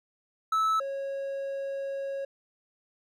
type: tone pair in turn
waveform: triangle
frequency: 1306 / 549.1 Hz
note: E6 / C#5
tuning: -17 / -17 cents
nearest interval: octave + minor third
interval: 1500 cents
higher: first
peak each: -21 / -29 dBFS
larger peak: first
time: 0.52-0.8 / 0.8-2.25 s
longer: second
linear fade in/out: 5 ms
effects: none